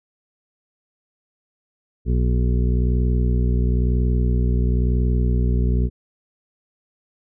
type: harmonic tone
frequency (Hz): 61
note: B1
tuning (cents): -21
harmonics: 1 / 2 / 3 / 4 / 6 / 7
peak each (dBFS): -17 / -23 / -27 / -29 / -33 / -34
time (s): 2.05-5.9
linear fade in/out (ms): 50
effects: none